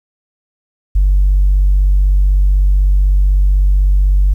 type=tone; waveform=sine; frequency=48 Hz; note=G1; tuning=36 cents flat; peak=-6 dBFS; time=0.95-4.34 s; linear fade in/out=10 ms; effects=tanh soft clip ceiling -4 dBFS + 8-bit